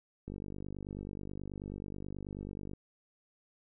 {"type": "click train", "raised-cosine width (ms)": 3, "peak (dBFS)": -29, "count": 122, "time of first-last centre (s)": [0.28, 2.734], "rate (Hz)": 49.3, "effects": []}